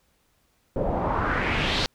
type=noise with low-pass filter sweep; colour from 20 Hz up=pink; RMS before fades=-25 dBFS; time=0.76-1.86 s; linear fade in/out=0 ms; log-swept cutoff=510 to 4500 Hz; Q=2.7; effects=pink hiss -67 dBFS RMS until 1.94 s